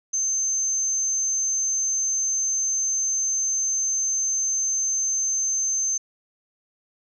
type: tone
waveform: sine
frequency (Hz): 6260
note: G8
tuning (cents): -3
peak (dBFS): -21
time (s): 0.13-5.98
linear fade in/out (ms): 10
effects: none